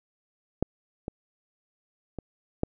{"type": "clicks", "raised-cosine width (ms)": 2, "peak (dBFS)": [-10, -19, -21, -11], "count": 4, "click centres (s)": [0.626, 1.081, 2.187, 2.634], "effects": []}